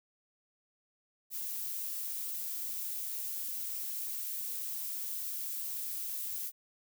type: noise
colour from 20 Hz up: violet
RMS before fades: -38 dBFS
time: 1.3-6.52 s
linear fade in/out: 50 ms
effects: none